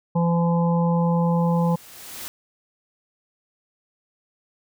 harmonic tone, 170 Hz, F3, 46 cents flat, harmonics 1 / 3 / 5 / 6, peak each -18 / -26 / -28 / -32 dBFS, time 0.15-1.76 s, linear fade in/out 10 ms
white noise with exponential growth, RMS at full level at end -33 dBFS, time 0.94-2.28 s, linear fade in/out 0 ms, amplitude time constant 290 ms
effects none

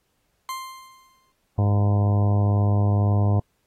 40% pulse tone with exponential decay, 1049 Hz, C6, 4 cents sharp, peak -26 dBFS, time 0.49-1.32 s, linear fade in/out 1 ms, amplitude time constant 180 ms
harmonic tone, 102.1 Hz, G#2, 29 cents flat, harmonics 1 / 2 / 3 / 4 / 5 / 6 / 7 / 8 / 9 / 10, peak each -17 / -28 / -33 / -35 / -36 / -35 / -34 / -41 / -39 / -40 dBFS, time 1.58-3.4 s, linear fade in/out 5 ms
effects pink hiss -71 dBFS RMS until 3.66 s + AAC 48 kbps

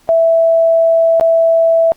sine tone with dropouts, 659.3 Hz, E5, in tune, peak -7 dBFS, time 0.09-1.92 s, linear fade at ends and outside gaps 0 ms, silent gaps 1.198-1.21 s, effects pink hiss -51 dBFS RMS until 1.96 s + Opus 48 kbps

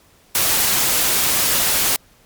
white noise, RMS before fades -17 dBFS, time 0.35-1.96 s, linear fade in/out 0 ms, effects pink hiss -53 dBFS RMS until 2.25 s + MP3 96 kbps

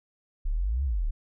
sine exponential two-way sweep, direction up then down, 31.55 to 72.6 to 31.55 Hz, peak -24 dBFS, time 0.45-1.11 s, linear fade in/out 10 ms, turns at 0.84 s, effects none

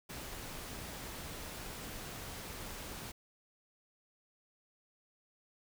pink noise, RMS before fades -45 dBFS, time 0.09-3.12 s, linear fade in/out 10 ms, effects none

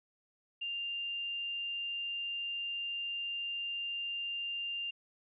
sine tone, 2794 Hz, F7, in tune, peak -35 dBFS, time 0.61-4.91 s, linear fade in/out 10 ms, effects none

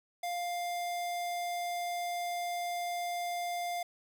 square tone, 701 Hz, F5, 6 cents sharp, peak -34 dBFS, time 0.23-3.83 s, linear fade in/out 5 ms, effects 10-bit

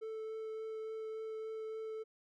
triangle tone with vibrato, 440 Hz, A4, in tune, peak -38 dBFS, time 0.01-2.04 s, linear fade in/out 20 ms, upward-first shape triangle, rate 3.5 Hz, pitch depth 9 cents each way, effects none

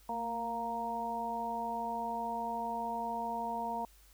harmonic tone with a mistuned harmonic, 233.1 Hz, A#3, in tune, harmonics 1 / 2 / 3 / 4, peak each -43 / -45 / -39 / -36 dBFS, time 0.09-3.85 s, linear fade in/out 2 ms, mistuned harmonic 1, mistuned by -41 cents, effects added 50 Hz sine -60 dBFS peak until 4.13 s + white hiss -64 dBFS RMS until 4.13 s

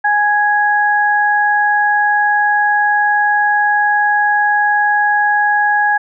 sine tone pair together, 830.6 / 1661.2 Hz, G#5 / G#6, 0 / 0 cents, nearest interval octave, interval 1200 cents, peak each -13 dBFS, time 0.04-5.98 s, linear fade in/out 10 ms, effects none

